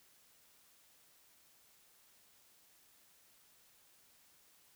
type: silence
effects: white hiss -67 dBFS RMS until 4.75 s